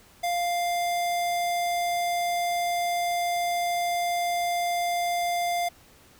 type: tone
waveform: square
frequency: 698.5 Hz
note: F5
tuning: in tune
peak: -25 dBFS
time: 0.23-5.69 s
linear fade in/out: 10 ms
effects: pink hiss -55 dBFS RMS until 6.19 s